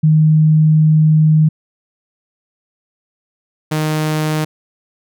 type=tone pair in turn; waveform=sine / sawtooth; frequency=155.56 / 154.66 Hz; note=D#3 / D#3; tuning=0 / -10 cents; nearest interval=unison; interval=10 cents; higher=first; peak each=-7 / -11 dBFS; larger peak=first; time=0.03-1.49 / 3.71-4.45 s; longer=first; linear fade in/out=10 ms; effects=none